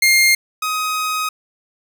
sawtooth tone pair in turn, 2120 / 1258 Hz, C7 / D#6, +22 / +19 cents, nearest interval major sixth, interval 903 cents, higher first, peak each -7 / -15 dBFS, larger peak first, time 0.02-0.35 / 0.62-1.29 s, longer second, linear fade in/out 5 ms, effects none

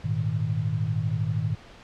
sine chord, Ab suspended second, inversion none, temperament equal, 103.83 / 116.54 / 155.56 Hz, Ab2 / Bb2 / Eb3, 0 / 0 / 0 cents, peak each -28 dBFS, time 0.04-1.55 s, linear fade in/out 10 ms, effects pink hiss -48 dBFS RMS until 1.83 s + low-pass 4000 Hz 12 dB/octave

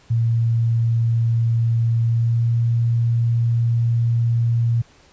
sine tone with pitch glide, 115.5 to 116.98 Hz, A#2 to A#2, -16 to +7 cents, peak -15 dBFS, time 0.1-4.82 s, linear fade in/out 10 ms, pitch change +23 cents, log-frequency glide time 2.03-2.53 s, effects pink hiss -52 dBFS RMS until 5.12 s + resampled to 16000 Hz

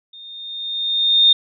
sine tone with level ramp, 3654 Hz, A#7, 35 cents flat, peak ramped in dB -37 to -7 dBFS, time 0.13-1.33 s, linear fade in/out 5 ms, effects none

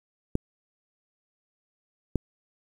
clicks, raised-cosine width 3 ms, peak -11 dBFS, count 2, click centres 0.354 / 2.157 s, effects 8-bit

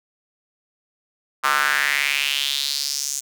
square tone with high-pass filter sweep, 70.4 Hz, C#2, 27 cents sharp, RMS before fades -22 dBFS, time 1.43-3.21 s, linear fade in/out 20 ms, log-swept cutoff 1200 to 6900 Hz, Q 3.8, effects none

